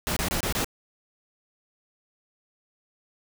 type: noise bursts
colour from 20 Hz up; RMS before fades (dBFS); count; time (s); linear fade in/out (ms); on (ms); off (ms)
pink; -27; 5; 0.07-0.645; 0; 95; 25
effects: none